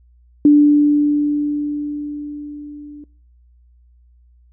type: tone with level ramp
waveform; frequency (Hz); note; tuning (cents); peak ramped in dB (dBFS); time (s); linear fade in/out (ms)
sine; 293.7; D4; 0; -5 to -33; 0.45-3.04; 2
effects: noise-tail reverb RT60 0.5 s tail -24 dB re dry + added 60 Hz sine -48 dBFS peak until 4.52 s